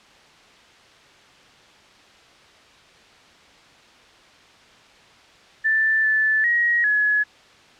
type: tone with pitch steps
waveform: sine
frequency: 1766 / 1749 / 1894 / 1694 Hz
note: A6 / A6 / A#6 / G#6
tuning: +6 / -11 / +27 / +34 cents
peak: -16 dBFS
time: 5.64-7.24 s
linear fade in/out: 20 ms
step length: 400 ms
effects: white hiss -50 dBFS RMS until 7.79 s + low-pass 4000 Hz 12 dB/octave